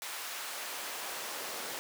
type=noise with high-pass filter sweep; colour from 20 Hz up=pink; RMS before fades=-40 dBFS; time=0.02-1.79 s; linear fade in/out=0 ms; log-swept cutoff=1000 to 440 Hz; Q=0.74; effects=none